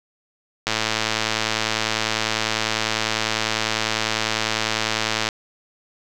click train, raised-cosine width 0.2 ms, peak -3 dBFS, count 509, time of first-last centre 0.67-5.288 s, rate 110 Hz, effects none

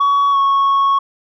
sine tone with pitch glide, 1125 to 1103.8 Hz, C#6 to C#6, +25 to -8 cents, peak -8 dBFS, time 0-0.99 s, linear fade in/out 10 ms, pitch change -33 cents, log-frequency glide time 0.31-0.37 s, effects tanh soft clip ceiling -10 dBFS

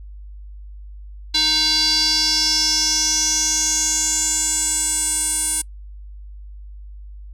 square tone with band-pass filter sweep, 311.1 Hz, D#4, in tune, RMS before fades -19 dBFS, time 1.34-5.62 s, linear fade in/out 10 ms, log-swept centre 4200 to 9200 Hz, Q 6.2, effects noise-tail reverb RT60 0.1 s tail -26 dB re dry + added 50 Hz sine -34 dBFS peak until 7.33 s

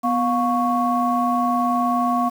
sine tone cluster, 246.2 / 710 / 1109 Hz, B3 / F5 / C#6, -5 / +28 / 0 cents, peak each -21 dBFS, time 0.03-2.3 s, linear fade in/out 20 ms, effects tanh soft clip ceiling -8 dBFS + 7-bit

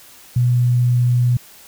sine tone, 122.6 Hz, B2, 12 cents flat, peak -12 dBFS, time 0.36-1.37 s, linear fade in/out 5 ms, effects white hiss -44 dBFS RMS until 1.67 s

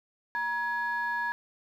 sine tone pair together, 950 / 1677.5 Hz, A#5 / G#6, +33 / +17 cents, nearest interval minor seventh, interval 984 cents, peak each -30 / -29 dBFS, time 0.35-1.32 s, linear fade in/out 0 ms, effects tanh soft clip ceiling -23 dBFS + 10-bit

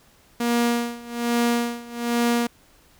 sawtooth tone with tremolo, 237.2 Hz, A#3, 30 cents sharp, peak -14 dBFS, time 0.4-2.47 s, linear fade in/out 5 ms, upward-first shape sine, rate 1.2 Hz, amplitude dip 90%, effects pink hiss -56 dBFS RMS until 2.99 s

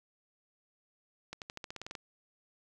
accelerating click train, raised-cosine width 0.2 ms, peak -24 dBFS, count 11, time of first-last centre 1.33-1.952 s, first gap 88 ms, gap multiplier 0.92, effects none

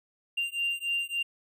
triangle beating tone pair, 2783 / 2786.5 Hz, F7 / F7, -7 / -5 cents, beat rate 3.5 Hz, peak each -29 dBFS, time 0.37-1.23 s, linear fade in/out 10 ms, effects tanh soft clip ceiling -20 dBFS

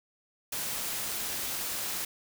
white noise, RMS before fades -34 dBFS, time 0.52-2.05 s, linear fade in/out 5 ms, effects none

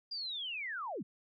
sine linear sweep, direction down, 4878 to 132.7 Hz, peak -37 dBFS, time 0.11-1.03 s, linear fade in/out 10 ms, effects none

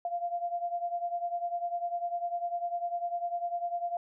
sine beating tone pair, 693 / 703 Hz, F5 / F5, -14 / +11 cents, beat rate 10 Hz, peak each -32 / -36 dBFS, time 0.05-3.97 s, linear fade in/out 2 ms, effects none

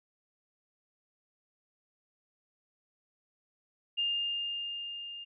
sine tone with level ramp, 2813 Hz, F7, 12 cents sharp, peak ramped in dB -27 to -41 dBFS, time 3.97-5.25 s, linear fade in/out 20 ms, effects none

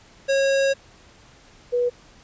square / sine tone pair in turn, 546 / 487.6 Hz, C#5 / B4, -26 / -22 cents, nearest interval major second, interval 196 cents, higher first, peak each -18 dBFS, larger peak neither, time 0.28-0.74 / 1.72-1.9 s, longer first, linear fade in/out 20 ms, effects pink hiss -51 dBFS RMS until 2.23 s + resampled to 16000 Hz

